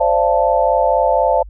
sine chord, D minor seventh, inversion third, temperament equal with one note detuned, 523.3 / 587.3 / 683.3 / 880 Hz, C5 / D5 / F5 / A5, 0 / 0 / -38 / 0 cents, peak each -17 dBFS, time 0-1.43 s, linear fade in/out 10 ms, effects added 50 Hz sine -32 dBFS peak until 1.49 s

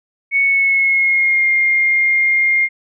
sine tone with pitch glide, 2217 to 2121 Hz, C#7 to C7, 0 to +23 cents, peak -11 dBFS, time 0.31-2.69 s, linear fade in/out 50 ms, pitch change -77 cents, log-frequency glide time 0.42-1.47 s, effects none

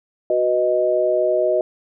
sine chord, B major, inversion second, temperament equal, 370 / 493.9 / 622.3 Hz, F#4 / B4 / D#5, 0 / 0 / 0 cents, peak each -21 / -23 / -17 dBFS, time 0.3-1.61 s, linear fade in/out 2 ms, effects none

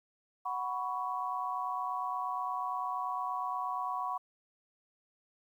sine chord, F# suspended fourth, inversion none, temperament equal with one note detuned, 740 / 987.8 / 1116.4 Hz, F#5 / B5 / C#6, 0 / 0 / +12 cents, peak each -38 / -37 / -36 dBFS, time 0.45-4.18 s, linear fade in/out 10 ms, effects 11-bit

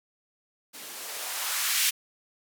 violet noise with band-pass filter sweep, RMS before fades -30 dBFS, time 0.73-1.91 s, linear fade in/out 20 ms, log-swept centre 210 to 2300 Hz, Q 1.2, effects none

